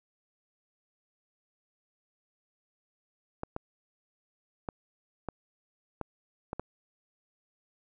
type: clicks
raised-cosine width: 1 ms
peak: -20 dBFS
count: 7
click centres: 3.434 / 3.564 / 4.688 / 5.287 / 6.013 / 6.531 / 6.596 s
effects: none